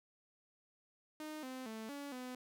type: tone with pitch steps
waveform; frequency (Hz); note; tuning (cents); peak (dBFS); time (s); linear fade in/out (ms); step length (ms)
sawtooth; 307.6 / 258.3 / 220.9 / 284.3 / 252.2; D#4 / C4 / A3 / C#4 / B3; -20 / -22 / +7 / +44 / +36; -40; 1.2-2.35; 2; 230
effects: none